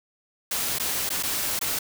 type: noise with dropouts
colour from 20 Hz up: white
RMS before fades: -27 dBFS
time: 0.51-1.79 s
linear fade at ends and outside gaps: 5 ms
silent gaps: 0.786-0.797 / 1.092-1.102 / 1.227-1.233 / 1.592-1.612 s
effects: none